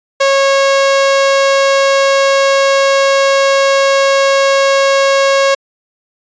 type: tone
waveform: sawtooth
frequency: 548 Hz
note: C#5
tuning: 20 cents flat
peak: -4 dBFS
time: 0.2-5.55 s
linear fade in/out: 10 ms
effects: resampled to 16000 Hz